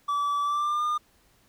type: tone with pitch glide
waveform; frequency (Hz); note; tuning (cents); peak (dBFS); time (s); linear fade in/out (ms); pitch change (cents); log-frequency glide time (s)
triangle; 1153 to 1211; D6 to D#6; -32 to -47; -22; 0.08-0.98; 10; +85; 0.42-0.84
effects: pink hiss -63 dBFS RMS until 1.48 s